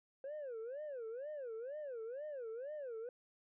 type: tone with vibrato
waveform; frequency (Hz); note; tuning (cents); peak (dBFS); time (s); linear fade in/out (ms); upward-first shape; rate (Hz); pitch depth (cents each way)
sine; 520; C5; -11; -40; 0.24-3.09; 2; sine; 2.1; 280
effects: tanh soft clip ceiling -41 dBFS